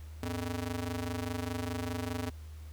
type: ring-modulated tone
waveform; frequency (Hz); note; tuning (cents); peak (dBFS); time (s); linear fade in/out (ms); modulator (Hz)
sawtooth; 176.3; F3; +17; -27; 0.23-2.3; 0; 75.7
effects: added 77 Hz sine -43 dBFS peak until 2.72 s + pink hiss -60 dBFS RMS until 2.72 s